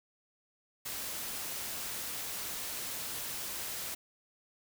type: noise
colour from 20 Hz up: white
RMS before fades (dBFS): -39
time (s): 0.85-3.95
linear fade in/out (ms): 10
effects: none

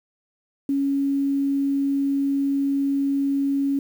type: tone with quantisation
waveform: sine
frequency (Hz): 277.6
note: C#4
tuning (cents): +3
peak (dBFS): -19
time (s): 0.69-3.79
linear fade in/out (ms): 2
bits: 8
effects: none

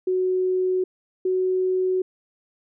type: tone pair in turn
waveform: sine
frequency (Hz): 370 / 371.4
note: F#4 / F#4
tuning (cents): 0 / +7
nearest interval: unison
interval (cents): 7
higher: second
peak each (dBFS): -19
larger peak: neither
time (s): 0.07-0.84 / 1.25-2.02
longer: neither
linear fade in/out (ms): 5
effects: none

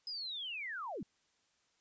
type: linear sweep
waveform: sine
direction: down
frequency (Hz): 5090 to 146.83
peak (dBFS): -39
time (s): 0.07-1.03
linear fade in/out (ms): 2
effects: white hiss -75 dBFS RMS until 1.8 s + resampled to 16000 Hz

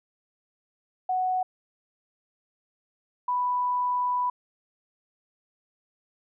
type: tone pair in turn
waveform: sine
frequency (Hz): 741 / 989.1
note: F#5 / B5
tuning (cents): +2 / +2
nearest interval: perfect fourth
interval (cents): 500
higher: second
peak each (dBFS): -23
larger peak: neither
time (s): 1.09-1.43 / 3.28-4.3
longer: second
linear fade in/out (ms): 5
effects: none

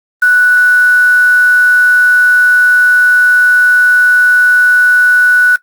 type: tone with quantisation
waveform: sine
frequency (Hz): 1480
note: F#6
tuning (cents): 0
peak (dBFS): -4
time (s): 0.22-5.56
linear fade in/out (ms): 5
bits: 4
effects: noise-tail reverb RT60 0.1 s tail -18 dB re dry + Opus 32 kbps

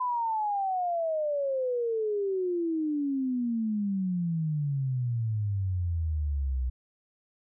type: exponential sweep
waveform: sine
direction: down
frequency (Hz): 1016 to 61.4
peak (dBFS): -26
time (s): 0-6.7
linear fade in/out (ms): 10
effects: none

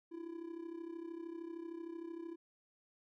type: tone with amplitude modulation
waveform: triangle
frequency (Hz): 334.9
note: E4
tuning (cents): +27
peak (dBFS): -38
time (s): 0.11-2.36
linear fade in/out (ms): 20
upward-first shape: sine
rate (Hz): 33.1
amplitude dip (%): 75
effects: none

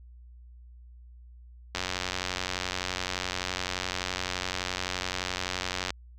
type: click train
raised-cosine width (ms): 0.2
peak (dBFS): -12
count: 382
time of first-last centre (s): 1.75-5.905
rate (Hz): 91.7
effects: added 60 Hz sine -47 dBFS peak until 6.18 s

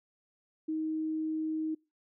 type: tone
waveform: sine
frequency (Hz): 314.6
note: D#4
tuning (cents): +19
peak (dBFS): -30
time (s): 0.68-1.75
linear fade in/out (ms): 10
effects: noise-tail reverb RT60 0.3 s tail -26 dB re dry

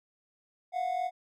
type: tone pair together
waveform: triangle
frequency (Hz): 686 / 729.5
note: F5 / F#5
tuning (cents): -31 / -25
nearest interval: minor second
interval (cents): 106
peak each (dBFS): -33 / -28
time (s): 0.72-1.11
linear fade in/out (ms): 50
effects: none

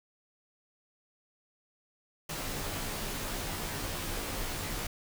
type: noise with comb filter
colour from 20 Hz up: pink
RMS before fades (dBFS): -36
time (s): 2.29-4.87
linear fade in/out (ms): 5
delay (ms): 16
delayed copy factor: -0.7
effects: none

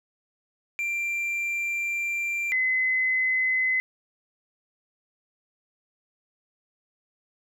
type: tone pair in turn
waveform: triangle / sine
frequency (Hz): 2366 / 2035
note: D7 / C7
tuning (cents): +12 / -49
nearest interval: minor third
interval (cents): 261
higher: first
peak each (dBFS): -24 / -21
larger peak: second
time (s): 0.79-2.52 / 2.52-3.8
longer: first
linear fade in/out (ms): 0
effects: none

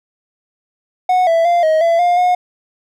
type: tone with pitch steps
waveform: triangle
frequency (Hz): 734 / 663 / 694 / 630 / 672 / 706 / 721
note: F#5 / E5 / F5 / D#5 / E5 / F5 / F#5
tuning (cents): -14 / +10 / -11 / +21 / +33 / +19 / -45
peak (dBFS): -8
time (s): 1.09-2.35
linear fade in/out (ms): 5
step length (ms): 180
effects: none

